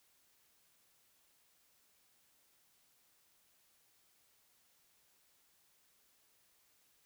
silence, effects white hiss -72 dBFS RMS until 7.05 s

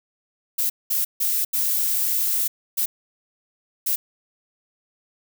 violet noise bursts at uneven times, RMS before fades -22 dBFS, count 6, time 0.58-0.7 / 0.9-1.05 / 1.2-1.45 / 1.53-2.48 / 2.77-2.86 / 3.86-3.96 s, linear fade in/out 10 ms, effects none

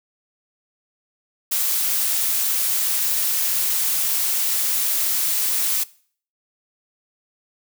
blue noise, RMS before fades -21 dBFS, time 1.51-5.84 s, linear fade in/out 10 ms, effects noise-tail reverb RT60 0.5 s tail -21 dB re dry

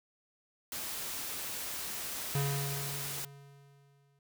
white noise, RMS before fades -39 dBFS, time 0.72-3.25 s, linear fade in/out 2 ms
square tone with exponential decay, 140.3 Hz, C#3, 21 cents sharp, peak -29 dBFS, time 2.35-4.19 s, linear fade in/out 2 ms, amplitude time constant 400 ms
effects none

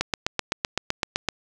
click train, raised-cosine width 0.2 ms, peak -5 dBFS, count 11, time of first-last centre 0.01-1.287 s, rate 7.83 Hz, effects none

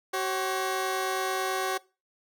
15% pulse tone pair together, 378.6 / 543.4 Hz, F#4 / C#5, +40 / -35 cents, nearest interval tritone, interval 625 cents, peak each -22 / -27 dBFS, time 0.13-1.78 s, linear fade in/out 10 ms, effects noise-tail reverb RT60 0.3 s tail -21 dB re dry

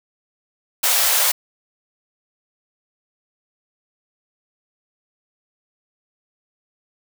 white high-pass noise, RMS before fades -17 dBFS, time 0.83-1.32 s, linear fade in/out 10 ms, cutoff 500 Hz, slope 48 dB/octave, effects none

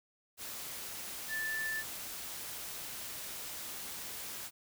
sine tone in noise, 1759 Hz, A6, 1 cent flat, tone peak -34 dBFS, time 1.28-1.84 s, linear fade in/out 50 ms, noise white, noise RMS -43 dBFS, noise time 0.37-4.51 s, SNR +6 dB, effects none

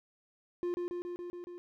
triangle tone with echo, 351.9 Hz, F4, 13 cents sharp, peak -29 dBFS, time 0.63-0.74 s, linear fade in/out 0 ms, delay 140 ms, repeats 6, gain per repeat -2 dB, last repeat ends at 1.58 s, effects none

